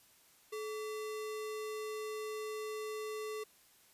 sine tone with sample-and-hold, 430 Hz, A4, 40 cents flat, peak -38 dBFS, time 0.52-3.44 s, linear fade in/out 10 ms, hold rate 1575 Hz, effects white hiss -65 dBFS RMS until 3.93 s + resampled to 32000 Hz

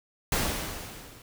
pink noise with level ramp, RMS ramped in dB -25 to -51 dBFS, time 0.32-1.22 s, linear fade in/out 2 ms, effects none

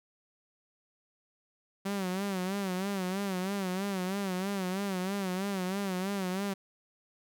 sawtooth tone with vibrato, 191.3 Hz, G3, 42 cents flat, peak -27 dBFS, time 1.85-6.54 s, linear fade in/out 10 ms, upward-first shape sine, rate 3.1 Hz, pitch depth 95 cents each way, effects none

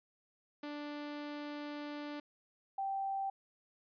sawtooth / sine tone pair in turn, 293.7 / 780.9 Hz, D4 / G5, 0 / -7 cents, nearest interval octave + perfect fourth, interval 1693 cents, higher second, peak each -37 / -34 dBFS, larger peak second, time 0.63-2.2 / 2.78-3.3 s, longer first, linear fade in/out 5 ms, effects resampled to 11025 Hz

